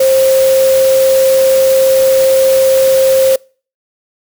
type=tone in noise; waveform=sine; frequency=530 Hz; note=C5; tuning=22 cents sharp; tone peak=-6 dBFS; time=0-3.36 s; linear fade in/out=5 ms; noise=white; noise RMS=-21 dBFS; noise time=0-3.36 s; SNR=+12 dB; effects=noise-tail reverb RT60 0.4 s tail -26 dB re dry